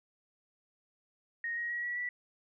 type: tone with pitch steps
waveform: sine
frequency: 1864.7 / 1887.5 / 1910.5 / 1933.8 / 1957.4 Hz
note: A#6 / A#6 / A#6 / B6 / B6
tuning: 0 / +21 / +42 / -37 / -16 cents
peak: -33 dBFS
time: 1.44-2.09 s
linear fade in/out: 2 ms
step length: 130 ms
effects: none